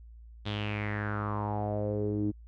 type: tone with low-pass filter sweep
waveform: sawtooth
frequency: 104.5 Hz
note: G#2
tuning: 11 cents sharp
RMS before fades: -32 dBFS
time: 0.45-2.32 s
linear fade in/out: 20 ms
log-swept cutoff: 3600 to 290 Hz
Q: 5.3
effects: added 57 Hz sine -47 dBFS peak until 2.47 s